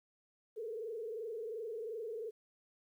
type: tone with frequency modulation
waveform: sine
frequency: 448.8 Hz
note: A4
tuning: 34 cents sharp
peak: -39 dBFS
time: 0.56-2.31 s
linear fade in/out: 20 ms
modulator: 22.8 Hz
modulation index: 1.3
effects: 12-bit